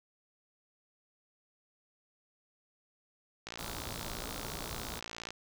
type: click train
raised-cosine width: 0.2 ms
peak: -23 dBFS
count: 106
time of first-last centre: 3.47-5.306 s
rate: 57.2 Hz
type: band-stop noise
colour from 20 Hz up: pink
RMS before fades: -42 dBFS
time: 3.58-5 s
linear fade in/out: 20 ms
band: 1500 to 3400 Hz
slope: 96 dB/octave
effects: none